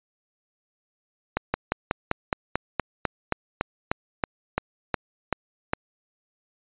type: slowing click train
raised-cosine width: 0.5 ms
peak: -7 dBFS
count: 17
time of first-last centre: 1.37-5.734 s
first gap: 170 ms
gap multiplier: 1.06
effects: resampled to 8000 Hz